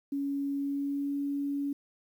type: tone with pitch glide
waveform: sine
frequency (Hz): 280 to 282.6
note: C#4 to C#4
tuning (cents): +18 to +34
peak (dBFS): -29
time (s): 0.12-1.73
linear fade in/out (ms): 5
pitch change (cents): +16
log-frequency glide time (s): 0.58-1.14
effects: 10-bit